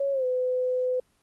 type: tone with pitch glide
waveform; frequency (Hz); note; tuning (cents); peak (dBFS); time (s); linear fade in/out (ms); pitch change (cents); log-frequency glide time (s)
sine; 554.4 to 505.5; C#5 to B4; 0 to +40; -23; 0-1; 5; -160; 0.12-0.25
effects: pink hiss -67 dBFS RMS until 1.22 s + Opus 24 kbps